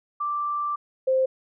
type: tone pair in turn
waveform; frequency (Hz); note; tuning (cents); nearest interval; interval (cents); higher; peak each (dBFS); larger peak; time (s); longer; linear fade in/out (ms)
sine; 1174.7 / 523.3; D6 / C5; 0 / 0; octave + major second; 1400; first; -24 / -18; second; 0.2-0.76 / 1.07-1.26; first; 10
effects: none